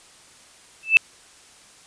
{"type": "tone with exponential growth", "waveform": "sine", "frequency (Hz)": 2637, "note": "E7", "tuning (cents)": 0, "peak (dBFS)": -5, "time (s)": [0.83, 0.97], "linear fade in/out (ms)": 0, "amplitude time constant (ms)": 30, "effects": ["white hiss -50 dBFS RMS until 1.86 s", "resampled to 22050 Hz"]}